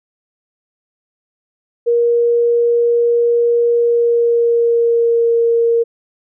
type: tone with pitch glide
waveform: sine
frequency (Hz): 472.5 to 464.9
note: A#4 to A#4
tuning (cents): +23 to -5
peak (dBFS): -10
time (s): 1.86-5.84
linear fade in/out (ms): 20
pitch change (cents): -28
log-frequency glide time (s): 3.74-5.33
effects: none